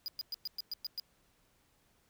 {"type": "tone bursts", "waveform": "square", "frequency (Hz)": 4910, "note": "D#8", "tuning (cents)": -24, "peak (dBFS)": -36, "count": 8, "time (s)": [0.06, 0.998], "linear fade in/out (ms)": 0, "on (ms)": 21, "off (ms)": 110, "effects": ["pink hiss -71 dBFS RMS until 2.09 s"]}